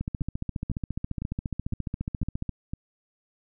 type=two click trains; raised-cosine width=5 ms; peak=-17 / -19 dBFS; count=37 / 6; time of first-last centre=0.01-2.493 / 0.21-2.735 s; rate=14.5 / 1.98 Hz; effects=none